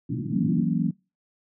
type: band-pass noise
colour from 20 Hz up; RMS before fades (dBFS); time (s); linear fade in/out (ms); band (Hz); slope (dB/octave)
pink; -30; 0.09-0.64; 10; 110 to 330; 96
type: chord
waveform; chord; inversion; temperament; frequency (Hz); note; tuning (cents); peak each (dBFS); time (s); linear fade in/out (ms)
sine; F# dominant seventh; third; equal with one note detuned; 164.81 / 187.15 / 233.1 / 277.2; E3 / F#3 / A#3 / C#4; 0 / +20 / 0 / 0; -26 / -26 / -26 / -31; 0.32-0.91; 10
effects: noise-tail reverb RT60 0.3 s tail -25 dB re dry